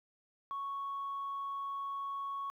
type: tone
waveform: sine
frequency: 1108.7 Hz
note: C#6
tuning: in tune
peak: -35 dBFS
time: 0.51-2.5 s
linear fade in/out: 0 ms
effects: tanh soft clip ceiling -33 dBFS + 12-bit